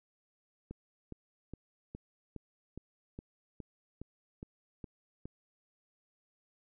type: click train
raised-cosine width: 3 ms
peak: -30 dBFS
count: 12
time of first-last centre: 0.71-5.255 s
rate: 2.42 Hz
effects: none